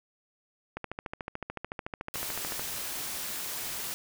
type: click train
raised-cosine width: 0.5 ms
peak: -20 dBFS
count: 26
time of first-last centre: 0.77-2.595 s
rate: 13.7 Hz
type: noise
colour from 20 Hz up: white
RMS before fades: -36 dBFS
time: 2.14-3.94 s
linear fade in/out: 0 ms
effects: none